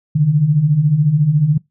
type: beating tone pair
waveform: sine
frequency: 138.59 / 152.59 Hz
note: C#3 / D#3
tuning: 0 / -33 cents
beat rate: 14 Hz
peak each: -17 / -11 dBFS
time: 0.15-1.58 s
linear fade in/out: 10 ms
effects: noise-tail reverb RT60 0.2 s tail -24 dB re dry